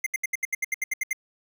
square tone bursts, 2093 Hz, C7, in tune, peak -24 dBFS, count 12, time 0.04-1.131 s, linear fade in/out 5 ms, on 24 ms, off 73 ms, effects none

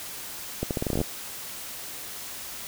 accelerating click train, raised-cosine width 2 ms, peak -13 dBFS, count 12, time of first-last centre 0.63-1.014 s, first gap 78 ms, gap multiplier 0.82, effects white hiss -38 dBFS RMS until 2.67 s

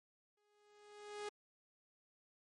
sawtooth tone with exponential growth, 415.3 Hz, G#4, in tune, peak -37 dBFS, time 0.37-1.29 s, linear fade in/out 5 ms, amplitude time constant 200 ms, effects low-pass 9000 Hz 12 dB/octave + MP3 48 kbps

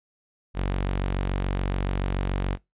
sawtooth tone, 47 Hz, F#1, 28 cents sharp, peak -20 dBFS, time 0.54-2.58 s, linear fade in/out 50 ms, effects noise-tail reverb RT60 0.2 s tail -23 dB re dry + resampled to 8000 Hz

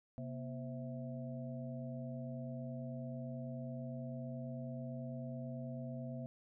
harmonic tone with a mistuned harmonic, 130.81 Hz, C3, in tune, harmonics 1 / 2 / 4 / 5, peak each -44 / -45 / -53 / -50 dBFS, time 0.18-6.26 s, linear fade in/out 0 ms, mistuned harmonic 2, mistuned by -150 cents, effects none

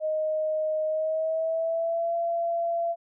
sine tone with pitch glide, 622.3 to 678.6 Hz, D#5 to F5, 0 to -50 cents, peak -24 dBFS, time 0-2.96 s, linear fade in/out 50 ms, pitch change +150 cents, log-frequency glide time 0.86-2.15 s, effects none

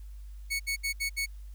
sawtooth tone bursts, 2217 Hz, C#7, in tune, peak -25 dBFS, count 5, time 0.5-1.263 s, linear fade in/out 20 ms, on 99 ms, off 67 ms, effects added 50 Hz sine -41 dBFS peak until 1.54 s + white hiss -66 dBFS RMS until 1.54 s

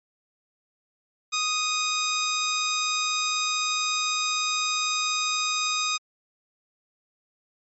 10% pulse tone, 1244.5 Hz, D#6, in tune, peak -15 dBFS, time 1.32-5.98 s, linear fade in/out 20 ms, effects MP3 32 kbps

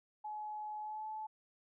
sine tone with pitch glide, 849 to 865.3 Hz, G#5 to A5, +38 to -29 cents, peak -40 dBFS, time 0.24-1.27 s, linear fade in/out 10 ms, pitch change +33 cents, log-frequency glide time 0.8-1.06 s, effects none

